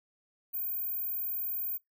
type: tone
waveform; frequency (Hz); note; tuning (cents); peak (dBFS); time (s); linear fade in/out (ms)
sine; 15280; A#9; +42; -30; 0.53-1.78; 20
effects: noise-tail reverb RT60 0.2 s tail -26 dB re dry + tanh soft clip ceiling -28 dBFS